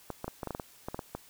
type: clicks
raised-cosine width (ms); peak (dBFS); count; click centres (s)
1; -21; 12; 0.103 / 0.244 / 0.28 / 0.432 / 0.473 / 0.507 / 0.549 / 0.598 / 0.885 / 0.945 / 0.992 / 1.15
effects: white hiss -57 dBFS RMS until 1.29 s